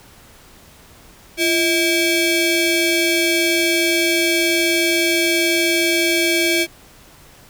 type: ring-modulated tone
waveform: sawtooth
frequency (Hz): 979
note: B5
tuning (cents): -15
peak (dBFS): -8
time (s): 1.37-6.67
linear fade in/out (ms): 50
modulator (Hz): 1320
effects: pink hiss -46 dBFS RMS until 7.49 s